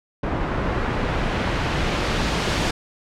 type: noise with low-pass filter sweep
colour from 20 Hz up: pink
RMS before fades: -23 dBFS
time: 0.23-2.71 s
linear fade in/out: 5 ms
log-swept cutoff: 1300 to 5700 Hz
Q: 0.71
effects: none